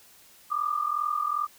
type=tone pair together; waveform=sine; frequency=1179 / 1221.5 Hz; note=D6 / D#6; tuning=+6 / -32 cents; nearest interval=minor second; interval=62 cents; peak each=-28 dBFS; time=0.5-1.47 s; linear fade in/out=20 ms; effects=white hiss -55 dBFS RMS until 1.58 s